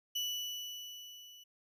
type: tone with level ramp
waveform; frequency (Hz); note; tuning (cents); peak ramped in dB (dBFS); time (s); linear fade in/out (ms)
35% pulse; 2960; F#7; 0; -31 to -52; 0.15-1.44; 10
effects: none